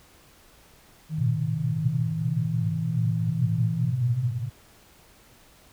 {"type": "tone with pitch glide", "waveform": "sine", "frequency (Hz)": [156.8, 164.22], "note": ["D#3", "E3"], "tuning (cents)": [14, -6], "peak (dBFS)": -26, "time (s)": [1.09, 3.94], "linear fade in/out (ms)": 50, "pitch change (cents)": 80, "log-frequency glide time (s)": [1.39, 3.13]}
{"type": "band-pass noise", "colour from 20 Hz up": "pink", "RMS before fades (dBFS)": -27, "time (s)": [1.18, 4.5], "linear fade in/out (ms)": 5, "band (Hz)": [110, 130], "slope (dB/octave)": 96}
{"effects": ["pink hiss -55 dBFS RMS until 5.72 s"]}